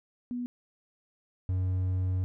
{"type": "tone pair in turn", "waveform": ["sine", "triangle"], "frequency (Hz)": [244.6, 92.53], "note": ["B3", "F#2"], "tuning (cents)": [-16, 1], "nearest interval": "octave + perfect fourth", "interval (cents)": 1683, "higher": "first", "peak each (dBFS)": [-31, -24], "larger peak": "second", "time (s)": [[0.31, 0.46], [1.49, 2.24]], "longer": "second", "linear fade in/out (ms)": 0, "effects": []}